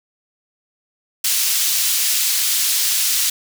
pink high-pass noise, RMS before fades -18 dBFS, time 1.24-3.3 s, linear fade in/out 5 ms, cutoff 4000 Hz, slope 12 dB/octave, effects none

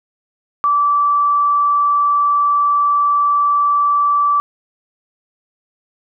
sine tone, 1160 Hz, D6, 22 cents flat, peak -11 dBFS, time 0.64-4.4 s, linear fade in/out 0 ms, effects none

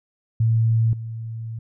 sine tone with level steps, 113.2 Hz, A2, 50 cents sharp, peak -15 / -28 dBFS, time 0.4-1.59 s, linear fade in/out 5 ms, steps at 0.93 s, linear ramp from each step 2 ms, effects none

